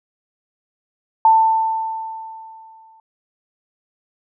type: tone with exponential decay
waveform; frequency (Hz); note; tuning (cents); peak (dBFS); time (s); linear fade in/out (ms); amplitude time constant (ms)
sine; 890; A5; +20; -7; 1.25-3; 2; 380
effects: none